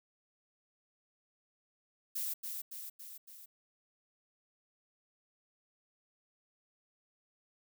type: noise with echo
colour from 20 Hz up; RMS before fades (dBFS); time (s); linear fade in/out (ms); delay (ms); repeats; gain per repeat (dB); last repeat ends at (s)
violet; -37; 2.15-2.34; 10; 280; 4; -4; 3.46
effects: none